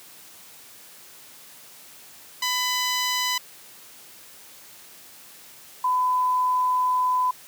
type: tone pair in turn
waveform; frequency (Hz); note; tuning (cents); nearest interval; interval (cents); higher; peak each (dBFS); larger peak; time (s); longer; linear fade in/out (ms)
10% pulse / sine; 1000 / 1005.4; B5 / B5; +21 / +31; unison; 10; second; -14 / -19; first; 2.42-3.38 / 5.84-7.31; second; 5
effects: white hiss -47 dBFS RMS until 7.47 s + high-pass 100 Hz 12 dB/octave